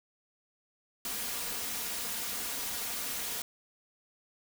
white noise with comb filter, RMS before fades -36 dBFS, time 1.05-3.42 s, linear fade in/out 2 ms, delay 4.2 ms, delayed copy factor +0.5, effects none

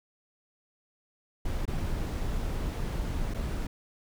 brown noise with dropouts, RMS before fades -31 dBFS, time 1.45-3.67 s, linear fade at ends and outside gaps 5 ms, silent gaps 1.655-1.677 / 3.339-3.344 s, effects none

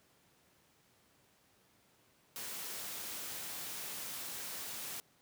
white noise, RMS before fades -43 dBFS, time 2.36-5 s, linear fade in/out 0 ms, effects pink hiss -69 dBFS RMS until 5.21 s + high-pass 100 Hz 12 dB/octave

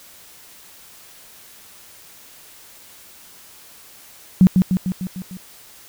sine tone with echo, 185 Hz, F#3, in tune, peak -6 dBFS, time 4.41-4.47 s, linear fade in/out 0 ms, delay 150 ms, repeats 6, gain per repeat -4 dB, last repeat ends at 5.37 s, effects white hiss -45 dBFS RMS until 5.88 s

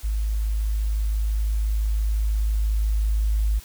sine tone with level ramp, 52.9 Hz, G#1, 33 cents sharp, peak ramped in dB -21 to -18 dBFS, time 0.03-3.6 s, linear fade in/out 20 ms, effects white hiss -46 dBFS RMS until 3.64 s

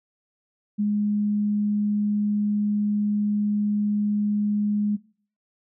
sine tone, 207.7 Hz, G#3, in tune, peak -20 dBFS, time 0.78-4.97 s, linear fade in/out 20 ms, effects noise-tail reverb RT60 0.5 s tail -22 dB re dry

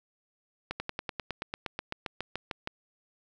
slowing click train, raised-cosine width 0.3 ms, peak -17 dBFS, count 17, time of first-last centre 0.71-2.674 s, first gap 90 ms, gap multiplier 1.04, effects none

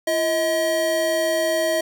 square tone pair together, 339.6 / 636.8 Hz, F4 / D#5, -48 / +40 cents, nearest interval major seventh, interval 1088 cents, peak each -28 / -20 dBFS, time 0.07-1.81 s, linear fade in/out 5 ms, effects none

